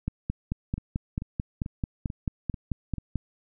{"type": "two click trains", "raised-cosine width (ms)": 5, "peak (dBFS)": [-22, -15], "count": [6, 15], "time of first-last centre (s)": [[0.78, 2.983], [0.08, 3.157]], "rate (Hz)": [2.27, 4.55], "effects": []}